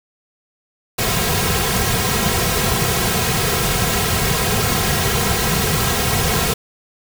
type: noise with comb filter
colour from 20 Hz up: pink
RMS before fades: -18 dBFS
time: 0.98-6.54 s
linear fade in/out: 10 ms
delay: 3.4 ms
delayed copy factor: -0.8
effects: none